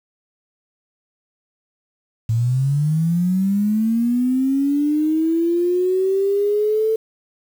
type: linear sweep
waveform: sine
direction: up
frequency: 110 to 445.5 Hz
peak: -15 dBFS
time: 2.29-6.96 s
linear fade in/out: 5 ms
effects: 7-bit